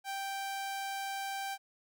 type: tone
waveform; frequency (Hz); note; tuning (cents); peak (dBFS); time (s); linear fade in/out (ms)
sawtooth; 784; G5; 0; -32; 0.04-1.58; 50
effects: none